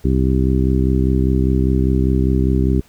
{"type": "harmonic tone", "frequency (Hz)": 65, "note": "C2", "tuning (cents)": -11, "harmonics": [1, 2, 3, 4, 5, 6], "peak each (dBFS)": [-16, -19, -21, -22, -23, -24], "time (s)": [0.04, 2.81], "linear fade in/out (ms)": 10, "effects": ["pink hiss -51 dBFS RMS until 2.88 s"]}